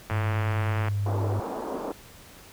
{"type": "click train", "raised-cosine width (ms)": 0.5, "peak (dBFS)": -16, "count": 88, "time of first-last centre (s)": [0.1, 0.884], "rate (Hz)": 111}
{"type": "tone", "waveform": "sine", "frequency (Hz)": 101.4, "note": "G#2", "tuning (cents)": -41, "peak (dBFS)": -24, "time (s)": [0.11, 1.4], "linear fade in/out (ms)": 5}
{"type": "band-pass noise", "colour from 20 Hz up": "pink", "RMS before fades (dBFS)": -33, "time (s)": [1.06, 1.92], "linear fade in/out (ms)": 2, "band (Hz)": [260, 1000], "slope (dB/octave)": 24}
{"effects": ["pink hiss -49 dBFS RMS until 2.52 s"]}